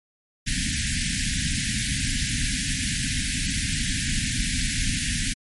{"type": "band-stop noise", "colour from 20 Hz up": "pink", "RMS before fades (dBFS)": -25, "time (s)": [0.46, 5.34], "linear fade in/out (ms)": 20, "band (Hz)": [280, 1600], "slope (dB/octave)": 96, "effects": ["MP3 48 kbps"]}